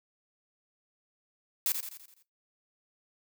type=noise with echo; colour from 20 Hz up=blue; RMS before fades=-28 dBFS; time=1.66-1.72 s; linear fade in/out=0 ms; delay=84 ms; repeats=6; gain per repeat=-6 dB; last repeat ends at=2.224 s; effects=noise-tail reverb RT60 0.2 s tail -18 dB re dry